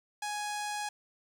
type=tone with low-pass filter; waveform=sawtooth; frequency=833 Hz; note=G#5; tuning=5 cents sharp; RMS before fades=-36 dBFS; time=0.22-0.89 s; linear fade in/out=5 ms; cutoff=8300 Hz; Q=1.7; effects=9-bit